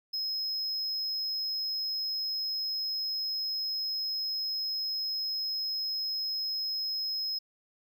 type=tone; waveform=triangle; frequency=5130 Hz; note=E8; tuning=48 cents flat; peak=-29 dBFS; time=0.13-7.39 s; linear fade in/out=10 ms; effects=none